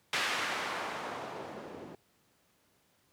blue noise with low-pass filter sweep, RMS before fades -37 dBFS, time 0.13-1.95 s, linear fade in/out 2 ms, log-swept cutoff 2400 to 340 Hz, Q 0.86, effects pink hiss -70 dBFS RMS until 3.12 s + high-pass 100 Hz 12 dB/octave

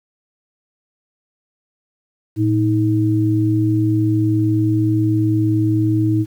sine tone pair together, 112.39 / 316.8 Hz, A2 / D#4, +37 / +31 cents, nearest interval octave + tritone, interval 1794 cents, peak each -16 dBFS, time 2.36-6.26 s, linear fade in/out 50 ms, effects 8-bit

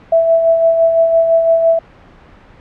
sine tone with tremolo, 660 Hz, E5, 2 cents sharp, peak -6 dBFS, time 0.12-1.79 s, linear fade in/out 5 ms, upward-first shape sine, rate 5.9 Hz, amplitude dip 45%, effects pink hiss -42 dBFS RMS until 2.6 s + low-pass 2000 Hz 12 dB/octave

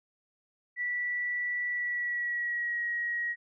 sine tone with pitch glide, 1957 to 1898 Hz, B6 to A#6, -16 to +31 cents, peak -29 dBFS, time 0.76-3.36 s, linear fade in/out 50 ms, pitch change -53 cents, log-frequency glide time 1.69-2.82 s, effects none

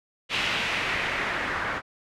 white noise with low-pass filter sweep, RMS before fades -28 dBFS, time 0.29-1.82 s, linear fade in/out 50 ms, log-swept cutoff 3000 to 1500 Hz, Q 2, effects none

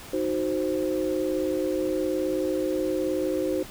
sine chord, C diminished, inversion first, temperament equal, 311.1 / 370 / 523.3 Hz, Eb4 / Gb4 / C5, 0 / 0 / 0 cents, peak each -28 dBFS, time 0.13-3.63 s, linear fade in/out 5 ms, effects pink hiss -43 dBFS RMS until 3.7 s

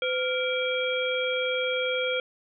harmonic tone with a mistuned harmonic, 466.2 Hz, A#4, in tune, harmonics 1 / 3 / 5 / 7, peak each -27 / -33 / -31 / -32 dBFS, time 0.02-2.2 s, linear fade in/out 2 ms, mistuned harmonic 1, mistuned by +150 cents, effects none

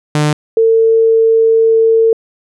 sawtooth / sine tone pair in turn, 150 / 450.3 Hz, D3 / A4, +37 / +40 cents, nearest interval octave + perfect fifth, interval 1903 cents, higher second, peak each -6 dBFS, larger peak neither, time 0.15-0.33 / 0.57-2.13 s, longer second, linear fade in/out 2 ms, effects resampled to 24000 Hz

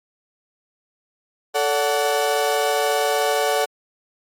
35% pulse chord, D major, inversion second, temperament equal with one note detuned, 440 / 573.3 / 740 Hz, A4 / D5 / F#5, 0 / -42 / 0 cents, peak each -21 dBFS, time 1.54-3.66 s, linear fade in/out 20 ms, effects AAC 48 kbps

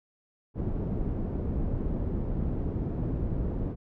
pink low-pass noise, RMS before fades -30 dBFS, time 0.54-3.76 s, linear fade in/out 50 ms, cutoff 330 Hz, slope 12 dB/octave, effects none

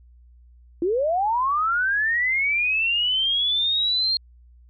sine linear sweep, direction up, 323.7 to 4244 Hz, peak -19 dBFS, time 0.82-4.17 s, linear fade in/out 2 ms, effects added 60 Hz sine -48 dBFS peak until 4.69 s

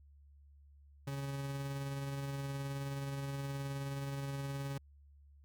40% pulse tone with tremolo, 138.59 Hz, C#3, in tune, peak -36 dBFS, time 1.07-4.78 s, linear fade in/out 5 ms, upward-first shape sine, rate 19 Hz, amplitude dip 25%, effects added 71 Hz sine -58 dBFS peak until 5.44 s

